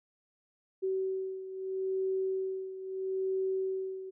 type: beating tone pair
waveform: sine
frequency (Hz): 380 / 380.77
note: F#4 / F#4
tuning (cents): +46 / +50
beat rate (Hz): 0.77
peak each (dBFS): -32 / -37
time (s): 0.82-4.11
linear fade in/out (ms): 20
effects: none